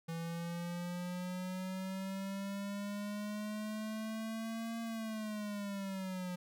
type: linear two-way sweep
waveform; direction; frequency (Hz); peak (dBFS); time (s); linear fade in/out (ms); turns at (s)
square; up then down; 164.81 to 229.6 to 178.3; -39; 0.08-6.36; 10; 4.81
effects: none